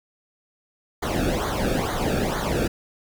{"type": "noise with flanger", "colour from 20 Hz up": "brown", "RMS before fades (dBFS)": -24, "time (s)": [1.02, 2.68], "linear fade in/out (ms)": 10, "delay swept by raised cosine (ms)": [0.37, 1.01], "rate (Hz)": 2.2, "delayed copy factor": -0.85, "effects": []}